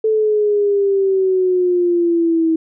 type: exponential sweep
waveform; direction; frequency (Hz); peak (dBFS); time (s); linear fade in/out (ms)
sine; down; 440 to 321.3; -12; 0.04-2.56; 5
effects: none